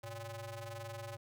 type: ring-modulated tone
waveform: sawtooth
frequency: 231.9 Hz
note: A#3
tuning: 9 cents flat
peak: -36 dBFS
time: 0.03-1.17 s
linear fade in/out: 10 ms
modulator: 337 Hz
effects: none